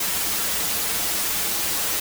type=noise with comb filter; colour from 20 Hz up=white; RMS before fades=-24 dBFS; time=0-2 s; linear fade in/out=5 ms; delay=7.8 ms; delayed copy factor=-0.7; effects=none